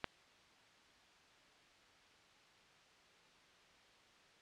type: click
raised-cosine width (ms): 0.3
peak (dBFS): -20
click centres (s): 0.043
effects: white hiss -65 dBFS RMS until 4.41 s + low-pass 4000 Hz 12 dB/octave